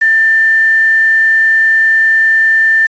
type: tone with quantisation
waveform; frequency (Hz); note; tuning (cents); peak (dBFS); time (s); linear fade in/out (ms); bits
sine; 1785; A6; +24; -6; 0.01-2.87; 10; 5
effects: resampled to 16000 Hz